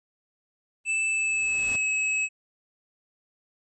pink noise with exponential growth, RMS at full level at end -38 dBFS, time 0.84-1.76 s, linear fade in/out 2 ms, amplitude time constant 200 ms
square tone with pitch glide, 2637 to 2574 Hz, E7 to E7, 0 to -42 cents, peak -24 dBFS, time 0.85-2.29 s, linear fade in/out 50 ms, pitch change -42 cents, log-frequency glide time 1.08-1.8 s
effects resampled to 22050 Hz

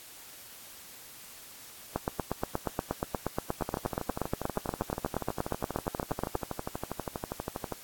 two click trains, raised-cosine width 1 ms, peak -18 / -14 dBFS, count 52 / 38, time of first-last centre 3.61-7.723 / 1.96-6.354 s, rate 12.4 / 8.42 Hz, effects white hiss -49 dBFS RMS until 7.83 s + AAC 64 kbps

